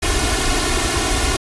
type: noise with comb filter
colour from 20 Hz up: pink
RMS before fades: -18 dBFS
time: 0.02-1.37 s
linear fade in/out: 10 ms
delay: 2.8 ms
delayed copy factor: +0.95
effects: resampled to 24000 Hz